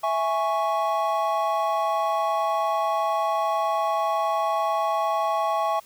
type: chord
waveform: triangle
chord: C# minor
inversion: first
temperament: equal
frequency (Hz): 659.3 / 830.6 / 1108.7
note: E5 / G#5 / C#6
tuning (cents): 0 / 0 / 0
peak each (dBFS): -24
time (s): 0.03-5.8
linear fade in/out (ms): 10
effects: white hiss -53 dBFS RMS until 5.85 s